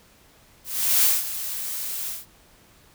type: noise with ADSR envelope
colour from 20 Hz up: blue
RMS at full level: -17 dBFS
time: 0.64-2.26 s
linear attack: 400 ms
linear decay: 190 ms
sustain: -13 dB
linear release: 170 ms
effects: pink hiss -55 dBFS RMS until 2.94 s